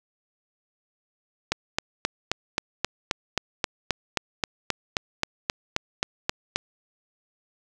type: click train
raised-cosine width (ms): 0.2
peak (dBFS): -5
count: 20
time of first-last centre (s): 1.52-6.56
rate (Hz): 3.77
effects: none